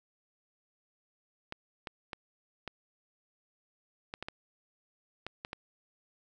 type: clicks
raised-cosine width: 0.3 ms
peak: -22 dBFS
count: 10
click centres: 1.524 / 1.872 / 2.132 / 2.677 / 4.139 / 4.226 / 4.285 / 5.266 / 5.449 / 5.531 s
effects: none